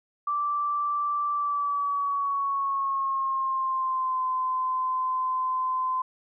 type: tone with pitch glide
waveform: sine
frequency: 1169 to 1029.5 Hz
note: D6 to C6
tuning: -8 to -28 cents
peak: -24 dBFS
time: 0.27-6.02 s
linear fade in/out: 5 ms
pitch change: -220 cents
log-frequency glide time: 1.32-4.22 s
effects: none